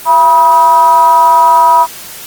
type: tone with frequency modulation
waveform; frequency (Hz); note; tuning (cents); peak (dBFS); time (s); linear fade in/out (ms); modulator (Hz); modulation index
sine; 970; B5; -31; -3; 0.05-1.87; 50; 295; 0.52
effects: white hiss -28 dBFS RMS until 2.26 s + Opus 24 kbps